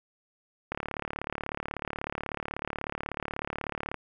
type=click train; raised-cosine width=0.5 ms; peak=-17 dBFS; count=118; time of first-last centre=0.72-3.943 s; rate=36.3 Hz; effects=none